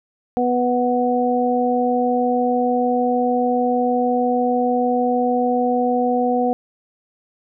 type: harmonic tone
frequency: 246.5 Hz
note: B3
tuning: 3 cents flat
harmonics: 1 / 2 / 3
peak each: -20 / -20 / -20 dBFS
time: 0.37-6.53 s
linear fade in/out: 0 ms
effects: none